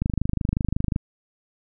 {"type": "click train", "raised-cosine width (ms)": 5, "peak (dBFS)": -10, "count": 25, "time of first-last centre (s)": [0.02, 0.961], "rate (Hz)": 25.5, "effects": []}